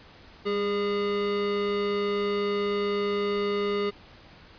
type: tone pair together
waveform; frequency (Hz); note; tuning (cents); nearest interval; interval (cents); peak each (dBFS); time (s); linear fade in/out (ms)
square; 200.2 / 409; G3 / G#4; +37 / -26; octave; 1237; -34 / -26; 0.45-3.91; 20
effects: pink hiss -51 dBFS RMS until 4.58 s + resampled to 11025 Hz